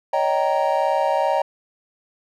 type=chord; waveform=triangle; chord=Eb dominant seventh; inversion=third; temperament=just; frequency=560 / 622.3 / 777.8 / 933.4 Hz; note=Db5 / Eb5 / G5 / Bb5; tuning=+18 / 0 / -14 / +2 cents; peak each=-21 dBFS; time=0.13-1.42 s; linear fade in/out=5 ms; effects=none